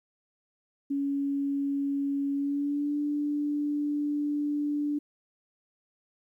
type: tone with pitch glide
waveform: sine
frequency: 280 to 292.9 Hz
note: C#4 to D4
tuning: +18 to -5 cents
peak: -26 dBFS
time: 0.9-4.99 s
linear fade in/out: 10 ms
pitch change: +77 cents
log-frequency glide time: 2.34-2.98 s
effects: 11-bit